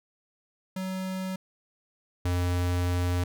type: tone pair in turn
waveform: square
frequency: 187.8 / 88.83 Hz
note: F#3 / F2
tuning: +26 / +30 cents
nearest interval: octave + minor second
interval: 1296 cents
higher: first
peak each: -31 / -25 dBFS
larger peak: second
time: 0.76-1.36 / 2.25-3.24 s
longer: second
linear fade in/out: 5 ms
effects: none